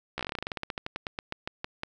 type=slowing click train; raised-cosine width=0.3 ms; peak=-16 dBFS; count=25; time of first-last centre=0.18-1.834 s; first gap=14 ms; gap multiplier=1.12; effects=none